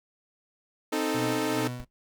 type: chord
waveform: sawtooth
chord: A diminished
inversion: first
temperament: equal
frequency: 261.6 / 311.1 / 440 Hz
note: C4 / Eb4 / A4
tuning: 0 / 0 / 0 cents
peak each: -28 / -25 / -27 dBFS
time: 0.92-1.68 s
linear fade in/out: 10 ms
type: tone with tremolo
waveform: 30% pulse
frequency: 123.6 Hz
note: B2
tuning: 2 cents sharp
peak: -29 dBFS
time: 1.14-1.85 s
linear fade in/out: 10 ms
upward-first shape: sine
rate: 2.4 Hz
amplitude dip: 75%
type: noise with exponential decay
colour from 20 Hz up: brown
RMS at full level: -37 dBFS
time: 1.8-1.9 s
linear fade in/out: 0 ms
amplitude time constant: 20 ms
effects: none